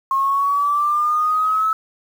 sine linear sweep, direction up, 1074 to 1305 Hz, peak -15 dBFS, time 0.11-1.73 s, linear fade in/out 2 ms, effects 7-bit

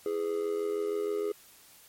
triangle tone with amplitude modulation, 415.3 Hz, G#4, in tune, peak -23 dBFS, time 0.06-1.32 s, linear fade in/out 2 ms, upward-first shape sine, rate 86.4 Hz, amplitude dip 75%, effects white hiss -56 dBFS RMS until 1.88 s + MP3 64 kbps

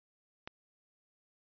click, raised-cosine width 0.3 ms, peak -25 dBFS, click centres 0.475 s, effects resampled to 11025 Hz

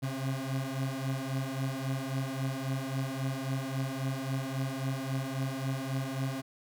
30% pulse beating tone pair, 131.9 / 135.6 Hz, C3 / C#3, +14 / -38 cents, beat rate 3.7 Hz, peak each -32 / -32 dBFS, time 0.02-6.42 s, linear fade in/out 20 ms, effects none

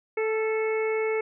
harmonic tone with a mistuned harmonic, 438.3 Hz, A4, 7 cents flat, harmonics 1 / 2 / 3 / 4 / 5 / 6, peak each -24 / -37 / -39 / -43 / -33 / -45 dBFS, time 0.17-1.21 s, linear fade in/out 5 ms, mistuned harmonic 3, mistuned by +25 cents, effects none

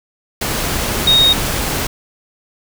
sine tone in noise, 3735 Hz, A#7, 3 cents sharp, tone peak -8 dBFS, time 1.07-1.33 s, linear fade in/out 5 ms, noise pink, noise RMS -19 dBFS, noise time 0.41-1.87 s, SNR +8 dB, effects none

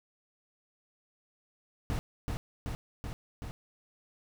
brown noise with echo, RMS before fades -32 dBFS, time 1.9-1.99 s, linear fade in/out 0 ms, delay 380 ms, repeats 4, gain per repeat -2 dB, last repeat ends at 3.51 s, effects none

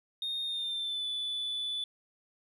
sine tone with pitch glide, 3685 to 3478 Hz, A#7 to A7, -21 to -21 cents, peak -30 dBFS, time 0.22-1.84 s, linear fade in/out 2 ms, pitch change -100 cents, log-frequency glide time 0.44-1.07 s, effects tanh soft clip ceiling -30 dBFS

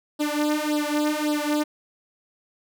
sawtooth tone with flanger, 299.4 Hz, D4, 33 cents sharp, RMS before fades -24 dBFS, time 0.19-1.64 s, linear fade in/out 20 ms, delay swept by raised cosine 0.22 to 3.62 ms, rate 1.8 Hz, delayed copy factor +1, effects none

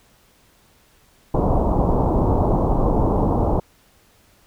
pink low-pass noise, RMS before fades -18 dBFS, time 1.34-3.6 s, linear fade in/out 5 ms, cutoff 1000 Hz, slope 48 dB/octave, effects pink hiss -56 dBFS RMS until 4.46 s

